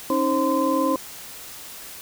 sine tone cluster, 273.6 / 314 / 531 / 1030 Hz, C#4 / D#4 / C5 / C6, -23 / +16 / +25 / -28 cents, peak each -24 dBFS, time 0.1-0.96 s, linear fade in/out 2 ms, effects white hiss -39 dBFS RMS until 2.01 s

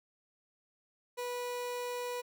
30% pulse tone, 489.7 Hz, B4, 15 cents flat, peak -33 dBFS, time 1.17-2.22 s, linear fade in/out 20 ms, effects none

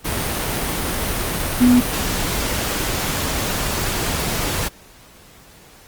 sine tone in noise, 246.9 Hz, B3, in tune, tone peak -9 dBFS, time 1.6-1.81 s, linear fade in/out 20 ms, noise pink, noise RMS -22 dBFS, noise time 0.04-4.69 s, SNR +10 dB, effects pink hiss -46 dBFS RMS until 5.87 s + Opus 32 kbps

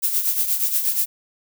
violet noise with tremolo, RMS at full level -18 dBFS, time 0.02-1.06 s, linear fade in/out 20 ms, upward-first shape triangle, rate 8.4 Hz, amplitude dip 70%, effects none

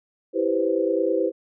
sine chord, C major seventh, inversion first, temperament equal, 329.6 / 392 / 493.9 / 523.3 Hz, E4 / G4 / B4 / C5, 0 / 0 / 0 / 0 cents, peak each -25 dBFS, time 0.33-1.32 s, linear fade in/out 50 ms, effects none

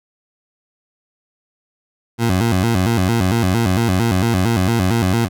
20% pulse tone with vibrato, 103.83 Hz, G#2, in tune, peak -9 dBFS, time 2.18-5.29 s, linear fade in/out 50 ms, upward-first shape square, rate 4.4 Hz, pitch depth 200 cents each way, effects none

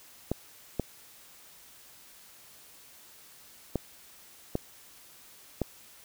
clicks, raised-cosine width 2 ms, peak -14 dBFS, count 5, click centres 0.316 / 0.797 / 3.757 / 4.554 / 5.617 s, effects white hiss -54 dBFS RMS until 6.04 s

